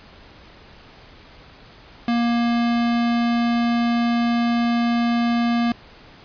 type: tone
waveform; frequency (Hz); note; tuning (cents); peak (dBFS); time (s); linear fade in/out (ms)
square; 235.9; A#3; +21; -18; 2.08-5.72; 2
effects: pink hiss -46 dBFS RMS until 6.24 s + resampled to 11025 Hz